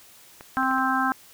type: clicks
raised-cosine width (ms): 0.5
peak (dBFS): -25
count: 4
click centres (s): 0.409 / 0.631 / 0.712 / 0.783
type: harmonic tone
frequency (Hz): 262.2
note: C4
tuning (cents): +4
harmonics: 1 / 3 / 4 / 5 / 6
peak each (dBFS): -27 / -27 / -27 / -27 / -27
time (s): 0.57-1.12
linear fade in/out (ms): 0
effects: white hiss -51 dBFS RMS until 1.33 s